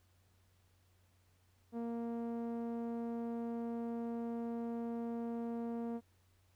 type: tone with low-pass filter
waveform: sawtooth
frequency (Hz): 233.1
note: A#3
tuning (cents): 0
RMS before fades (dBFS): -40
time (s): 1.72-6.01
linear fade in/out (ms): 50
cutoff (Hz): 650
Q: 0.85
effects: added 91 Hz sine -69 dBFS peak until 6.55 s + pink hiss -75 dBFS RMS until 6.55 s